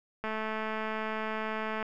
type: click train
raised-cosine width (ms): 0.5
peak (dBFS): -20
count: 347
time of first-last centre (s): 0.24-1.827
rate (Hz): 218
effects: none